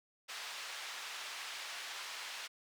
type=band-pass noise; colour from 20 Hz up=white; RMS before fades=-45 dBFS; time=0.28-2.48 s; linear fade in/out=20 ms; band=900 to 4100 Hz; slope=12 dB/octave; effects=none